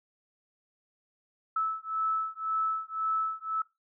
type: beating tone pair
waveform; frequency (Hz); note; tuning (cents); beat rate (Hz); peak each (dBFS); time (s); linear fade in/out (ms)
sine; 1306 / 1307.9; E6 / E6; -17 / -14; 1.9; -31; 1.56-3.62; 5
effects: noise-tail reverb RT60 0.2 s tail -19 dB re dry